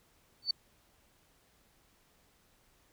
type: tone with exponential growth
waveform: sine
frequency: 4514 Hz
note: C#8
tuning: 31 cents sharp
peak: -23 dBFS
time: 0.42-0.51 s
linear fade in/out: 5 ms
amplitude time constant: 18 ms
effects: pink hiss -68 dBFS RMS until 2.92 s